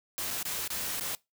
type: noise with dropouts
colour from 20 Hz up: white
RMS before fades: -34 dBFS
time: 0.18-1.15 s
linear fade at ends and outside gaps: 0 ms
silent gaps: 0.305-0.309 / 0.428-0.453 / 0.677-0.703 / 0.997-1.009 s
effects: noise-tail reverb RT60 0.2 s tail -22 dB re dry